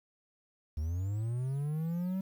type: linear sweep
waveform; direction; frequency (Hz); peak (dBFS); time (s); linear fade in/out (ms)
triangle; up; 73.1 to 192.9; -29; 0.77-2.21; 5
effects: 10-bit